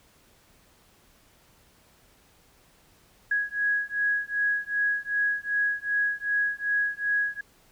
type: beating tone pair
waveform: sine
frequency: 1661.2 / 1663.8 Hz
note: G#6 / G#6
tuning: 0 / +3 cents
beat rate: 2.6 Hz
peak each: -27 dBFS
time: 3.31-7.41 s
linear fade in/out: 5 ms
effects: pink hiss -60 dBFS RMS until 7.71 s